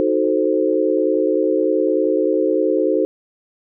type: chord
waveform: sine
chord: D# diminished seventh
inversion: none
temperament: equal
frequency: 311.1 / 370 / 440 / 523.3 Hz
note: D#4 / F#4 / A4 / C5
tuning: 0 / 0 / 0 / 0 cents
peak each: -20 dBFS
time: 0-3.05 s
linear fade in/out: 0 ms
effects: none